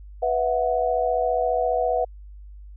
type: chord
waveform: sine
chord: B suspended fourth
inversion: none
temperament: equal with one note detuned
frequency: 493.9 / 659.3 / 734 Hz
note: B4 / E5 / F#5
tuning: 0 / 0 / -14 cents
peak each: -24 dBFS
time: 0.22-2.05 s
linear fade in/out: 10 ms
effects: added 50 Hz sine -39 dBFS peak until 2.76 s